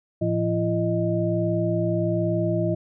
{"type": "tone cluster", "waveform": "sine", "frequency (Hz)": [111.4, 172.6, 338.4, 621], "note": ["A2", "F3", "E4", "D#5"], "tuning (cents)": [22, -20, 45, -3], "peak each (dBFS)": -26, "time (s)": [0.21, 2.75], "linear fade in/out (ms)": 10, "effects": []}